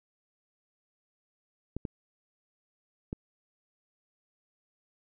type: clicks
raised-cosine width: 3 ms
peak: -21 dBFS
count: 3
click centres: 1.766 / 1.852 / 3.129 s
effects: none